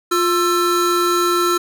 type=tone pair together; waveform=square; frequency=351.7 / 1335.9 Hz; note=F4 / E6; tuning=+12 / +23 cents; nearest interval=octave + major seventh; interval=2311 cents; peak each=-18 dBFS; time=0.11-1.58 s; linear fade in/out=10 ms; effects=none